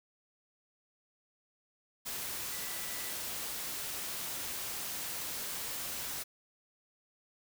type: tone in noise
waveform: sine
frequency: 1975.5 Hz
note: B6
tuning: in tune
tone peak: -50 dBFS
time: 2.51-3.14 s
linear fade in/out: 20 ms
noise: white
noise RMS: -39 dBFS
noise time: 2.05-6.24 s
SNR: -14 dB
effects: none